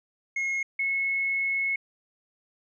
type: tone pair in turn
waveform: triangle / sine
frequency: 2162 / 2186 Hz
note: C#7 / C#7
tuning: -44 / -25 cents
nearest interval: unison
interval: 19 cents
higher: second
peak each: -24 dBFS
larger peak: neither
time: 0.36-0.63 / 0.79-1.76 s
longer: second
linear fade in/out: 5 ms
effects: resampled to 16000 Hz